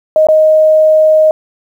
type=tone with dropouts; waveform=sine; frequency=624 Hz; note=D#5; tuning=5 cents sharp; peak=-4 dBFS; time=0.16-1.31 s; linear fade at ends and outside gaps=1 ms; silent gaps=0.27-0.286 s; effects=7-bit